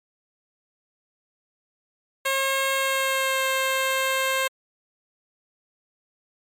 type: tone with pitch glide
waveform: 10% pulse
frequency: 539 to 529.7 Hz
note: C#5 to C5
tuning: -49 to +21 cents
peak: -13 dBFS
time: 2.25-4.48 s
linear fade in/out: 10 ms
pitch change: -30 cents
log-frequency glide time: 2.75-3.46 s
effects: MP3 96 kbps